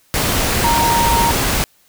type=tone in noise; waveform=sine; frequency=932.3 Hz; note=A#5; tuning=in tune; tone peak=-14 dBFS; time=0.64-1.31 s; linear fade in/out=0 ms; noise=pink; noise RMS=-17 dBFS; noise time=0.14-1.64 s; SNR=0 dB; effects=white hiss -55 dBFS RMS until 1.88 s